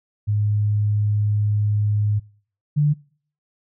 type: tone pair in turn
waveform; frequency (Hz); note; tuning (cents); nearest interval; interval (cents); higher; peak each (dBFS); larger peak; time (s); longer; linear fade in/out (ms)
sine; 104.5 / 147.71; G#2 / D3; +11 / +10; tritone; 599; second; -17 / -14; second; 0.27-2.2 / 2.76-2.94; first; 20
effects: noise-tail reverb RT60 0.5 s tail -24 dB re dry